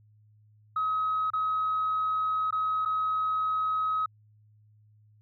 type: tone with dropouts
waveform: sine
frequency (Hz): 1272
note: D#6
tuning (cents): +38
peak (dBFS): -24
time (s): 0.76-4.06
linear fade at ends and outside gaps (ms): 5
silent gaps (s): 1.303-1.334 / 2.508-2.525 / 2.851-2.857
effects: tanh soft clip ceiling -21 dBFS + added 106 Hz sine -57 dBFS peak until 5.21 s